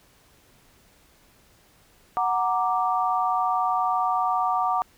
sine chord, Gb augmented, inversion none, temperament equal, 740 / 932.3 / 1174.7 Hz, Gb5 / Bb5 / D6, 0 / 0 / 0 cents, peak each -24 / -27 / -25 dBFS, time 2.17-4.82 s, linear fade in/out 0 ms, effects pink hiss -58 dBFS RMS until 4.97 s

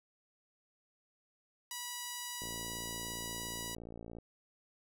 5% pulse tone, 974 Hz, B5, 24 cents flat, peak -28 dBFS, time 1.71-3.75 s, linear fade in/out 2 ms
click train, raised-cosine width 2 ms, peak -34 dBFS, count 102, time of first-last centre 2.42-4.186 s, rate 57.2 Hz
effects none

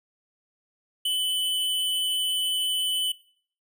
square tone pair together, 2998 / 3176 Hz, F#7 / G7, +22 / +22 cents, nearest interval minor second, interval 100 cents, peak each -24 / -35 dBFS, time 1.05-3.12 s, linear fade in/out 5 ms, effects noise-tail reverb RT60 0.5 s tail -19 dB re dry

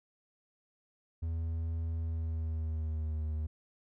triangle tone with pitch glide, 81.9 to 77.3 Hz, E2 to D#2, -11 to -11 cents, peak -30 dBFS, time 1.22-3.47 s, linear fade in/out 10 ms, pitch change -100 cents, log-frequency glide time 2.03-3.24 s, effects none

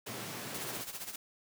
pink high-pass noise, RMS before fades -42 dBFS, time 0.06-0.82 s, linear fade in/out 10 ms, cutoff 110 Hz, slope 48 dB/octave
white noise with tremolo, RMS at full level -40 dBFS, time 0.54-1.16 s, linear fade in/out 5 ms, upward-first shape sine, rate 15 Hz, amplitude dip 70%
effects none

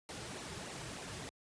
pink noise with flanger, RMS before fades -45 dBFS, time 0.09-1.29 s, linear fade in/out 0 ms, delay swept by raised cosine 0.6 to 4.1 ms, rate 3.3 Hz, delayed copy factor -0.6, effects high-pass 60 Hz 12 dB/octave + resampled to 22050 Hz

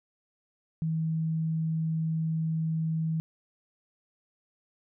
sine tone, 160.6 Hz, E3, 45 cents flat, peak -26 dBFS, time 0.82-3.2 s, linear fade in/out 0 ms, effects none

